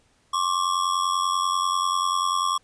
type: ring-modulated tone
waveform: square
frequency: 1115 Hz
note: C#6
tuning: 10 cents sharp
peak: -19 dBFS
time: 0.33-2.58 s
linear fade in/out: 10 ms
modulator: 45.1 Hz
effects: pink hiss -63 dBFS RMS until 2.63 s + resampled to 22050 Hz